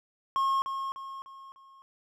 triangle tone with echo, 1081 Hz, C#6, 44 cents flat, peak -22 dBFS, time 0.36-0.62 s, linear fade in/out 0 ms, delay 300 ms, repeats 4, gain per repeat -7 dB, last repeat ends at 1.82 s, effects none

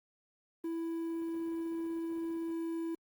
triangle tone with quantisation, 330.7 Hz, E4, 6 cents sharp, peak -32 dBFS, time 0.64-2.95 s, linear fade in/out 5 ms, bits 10, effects Opus 24 kbps

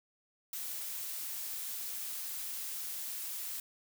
blue noise, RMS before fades -40 dBFS, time 0.53-3.6 s, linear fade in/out 2 ms, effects none

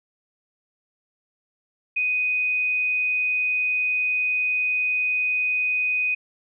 sine tone, 2495 Hz, D#7, 4 cents sharp, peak -20 dBFS, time 1.96-6.15 s, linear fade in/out 10 ms, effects none

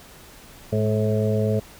harmonic tone with a mistuned harmonic, 108 Hz, A2, 32 cents flat, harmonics 1 / 2 / 4 / 5 / 6, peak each -22 / -25 / -25 / -28 / -30 dBFS, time 0.72-1.6 s, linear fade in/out 10 ms, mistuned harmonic 2, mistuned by -33 cents, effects pink hiss -46 dBFS RMS until 1.79 s

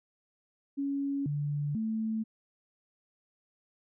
sine tone with pitch steps, 279 / 145.7 / 220.6 Hz, C#4 / D3 / A3, +11 / -13 / +5 cents, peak -29 dBFS, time 0.77-2.24 s, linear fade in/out 20 ms, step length 490 ms, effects none

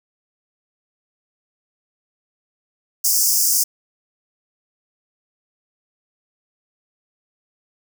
pink high-pass noise, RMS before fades -17 dBFS, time 3.04-3.64 s, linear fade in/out 10 ms, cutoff 5000 Hz, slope 96 dB/octave, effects none

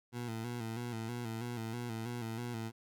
20% pulse tone with vibrato, 116.54 Hz, A#2, in tune, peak -33 dBFS, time 0.12-2.72 s, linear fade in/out 50 ms, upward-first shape square, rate 3.1 Hz, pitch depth 61 cents each way, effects none

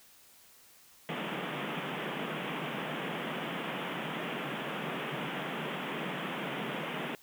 pink band-pass noise, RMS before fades -37 dBFS, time 1.09-7.15 s, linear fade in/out 0 ms, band 140 to 3400 Hz, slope 96 dB/octave, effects white hiss -59 dBFS RMS until 7.22 s

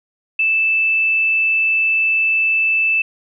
sine tone, 2637 Hz, E7, in tune, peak -13 dBFS, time 0.39-3.02 s, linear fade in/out 5 ms, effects none

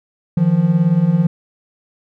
triangle beating tone pair, 155.8 / 173.8 Hz, D#3 / F3, +3 / -8 cents, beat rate 18 Hz, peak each -14 / -11 dBFS, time 0.37-1.27 s, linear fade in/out 5 ms, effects none

